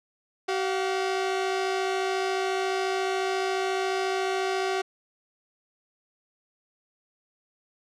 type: tone pair together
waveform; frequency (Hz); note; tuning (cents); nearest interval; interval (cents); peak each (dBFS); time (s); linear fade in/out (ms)
sawtooth; 381.1 / 708; G4 / F5; -49 / +23; major seventh; 1072; -22 / -28; 0.48-4.82; 10
effects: low-pass 6000 Hz 12 dB/octave